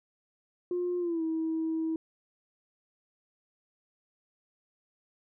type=tone with pitch glide; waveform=sine; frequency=355.3 to 322.1 Hz; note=F4 to E4; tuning=+30 to -40 cents; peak=-27 dBFS; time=0.71-1.96 s; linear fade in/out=2 ms; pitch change=-170 cents; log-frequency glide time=0.99-1.23 s; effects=tanh soft clip ceiling -24 dBFS

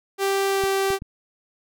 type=tone with pitch glide; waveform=sawtooth; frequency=392 to 389.3 Hz; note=G4 to G4; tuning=0 to -12 cents; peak=-16 dBFS; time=0.18-0.99 s; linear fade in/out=50 ms; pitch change=-12 cents; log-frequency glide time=0.48-0.65 s
type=clicks; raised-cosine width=5 ms; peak=-23 dBFS; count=3; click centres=0.638 / 0.904 / 1.021 s
effects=none

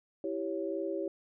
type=chord; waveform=sine; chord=C# diminished; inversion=first; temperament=equal; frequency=329.6 / 392 / 554.4 Hz; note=E4 / G4 / C#5; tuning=0 / 0 / 0 cents; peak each=-36 / -36 / -37 dBFS; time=0.24-1.08 s; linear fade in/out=2 ms; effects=none

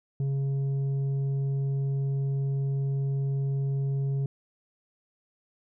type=tone with tanh clipping; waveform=sine; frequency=137.4 Hz; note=C#3; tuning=15 cents flat; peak=-26 dBFS; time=0.2-4.26 s; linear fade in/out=2 ms; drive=5 dB; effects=none

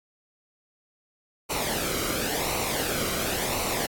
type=noise with flanger; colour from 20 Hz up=pink; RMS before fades=-28 dBFS; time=1.49-3.87 s; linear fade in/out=20 ms; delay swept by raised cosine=0.59 to 1.16 ms; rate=0.94 Hz; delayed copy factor=-0.6; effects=AAC 64 kbps

